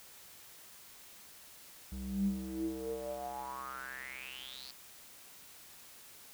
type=tone with band-pass filter sweep; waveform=square; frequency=64.8 Hz; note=C2; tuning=16 cents flat; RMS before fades=-40 dBFS; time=1.92-4.71 s; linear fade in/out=0 ms; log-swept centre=130 to 4600 Hz; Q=9.3; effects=white hiss -55 dBFS RMS until 6.33 s